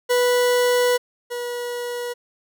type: tone pair in turn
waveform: 40% pulse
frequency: 491.5 / 484.2 Hz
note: B4 / B4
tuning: -8 / -34 cents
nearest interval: unison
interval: 26 cents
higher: first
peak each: -15 / -25 dBFS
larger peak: first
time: 0.09-0.98 / 1.3-2.14 s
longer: first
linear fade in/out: 20 ms
effects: none